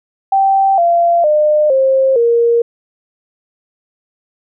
sine tone with pitch steps, 779 / 686 / 604.2 / 532.1 / 468.6 Hz, G5 / F5 / D5 / C5 / A#4, -11 / -31 / +49 / +29 / +9 cents, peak -8 dBFS, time 0.32-2.62 s, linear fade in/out 5 ms, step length 460 ms, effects none

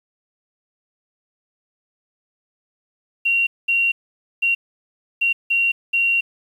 sine tone bursts at uneven times, 2752 Hz, F7, 26 cents flat, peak -15 dBFS, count 6, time 3.25-3.47 / 3.68-3.92 / 4.42-4.55 / 5.21-5.33 / 5.5-5.72 / 5.93-6.21 s, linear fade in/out 10 ms, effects 8-bit

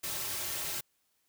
white noise with comb filter, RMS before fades -36 dBFS, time 0.03-0.81 s, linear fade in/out 10 ms, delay 4.1 ms, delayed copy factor -1, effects white hiss -75 dBFS RMS until 1.28 s

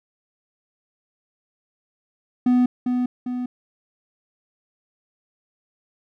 triangle tone with echo, 248.4 Hz, B3, 10 cents sharp, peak -12 dBFS, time 2.46-2.66 s, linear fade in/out 5 ms, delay 400 ms, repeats 2, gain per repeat -5 dB, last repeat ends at 3.46 s, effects none

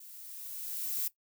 violet noise with level ramp, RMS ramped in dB -51 to -32 dBFS, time 0-1.08 s, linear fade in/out 5 ms, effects noise-tail reverb RT60 0.1 s tail -17 dB re dry

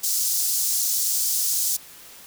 pink high-pass noise, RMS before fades -23 dBFS, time 0.03-1.77 s, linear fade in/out 10 ms, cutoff 5400 Hz, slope 24 dB/octave, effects white hiss -45 dBFS RMS until 2.26 s

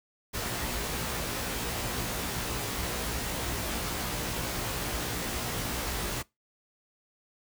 pink noise with comb filter, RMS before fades -33 dBFS, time 0.33-6.23 s, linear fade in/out 20 ms, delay 17 ms, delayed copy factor +1, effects noise-tail reverb RT60 0.2 s tail -22 dB re dry

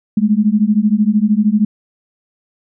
sine beating tone pair, 204.8 / 217.8 Hz, G#3 / A3, -24 / -17 cents, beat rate 13 Hz, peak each -13 dBFS, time 0.17-1.65 s, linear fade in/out 5 ms, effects none

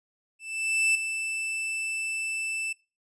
45% pulse tone with ADSR envelope, 2647 Hz, E7, 7 cents sharp, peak -20 dBFS, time 0.39-2.73 s, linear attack 560 ms, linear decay 4 ms, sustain -9 dB, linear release 8 ms, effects noise-tail reverb RT60 0.3 s tail -22 dB re dry + resampled to 24000 Hz

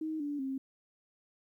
sine tone with pitch steps, 314.4 / 290 / 267.4 Hz, D#4 / D4 / C4, +18 / -22 / +38 cents, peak -33 dBFS, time 0.01-0.58 s, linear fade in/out 5 ms, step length 190 ms, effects 12-bit

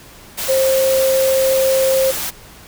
sine tone in noise, 530 Hz, C5, 22 cents sharp, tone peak -12 dBFS, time 0.48-2.12 s, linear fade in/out 20 ms, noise white, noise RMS -23 dBFS, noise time 0.37-2.31 s, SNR +8 dB, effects pink hiss -41 dBFS RMS until 2.67 s

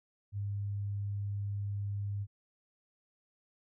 sine tone, 101.1 Hz, G#2, 46 cents flat, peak -33 dBFS, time 0.32-2.27 s, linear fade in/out 50 ms, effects none

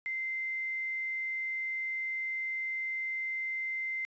sine tone with quantisation, 2080 Hz, C7, 11 cents flat, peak -32 dBFS, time 0.06-4.05 s, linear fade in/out 0 ms, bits 10, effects resampled to 16000 Hz

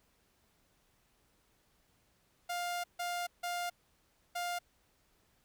sawtooth tone bursts at uneven times, 703 Hz, F5, 11 cents sharp, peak -31 dBFS, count 4, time 2.49-2.84 / 2.99-3.27 / 3.43-3.7 / 4.35-4.59 s, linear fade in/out 10 ms, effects pink hiss -72 dBFS RMS until 5.44 s

